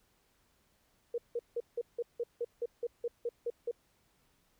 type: tone bursts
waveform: sine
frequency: 474 Hz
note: A#4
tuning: 29 cents sharp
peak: -31 dBFS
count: 13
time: 1.14-3.713 s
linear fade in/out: 5 ms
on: 41 ms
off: 170 ms
effects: pink hiss -72 dBFS RMS until 4.59 s